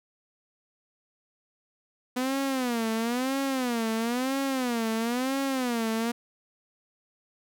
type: tone with vibrato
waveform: sawtooth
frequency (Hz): 246.9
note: B3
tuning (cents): 0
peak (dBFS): -22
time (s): 2.16-6.12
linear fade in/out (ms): 10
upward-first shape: sine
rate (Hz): 1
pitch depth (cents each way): 180
effects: none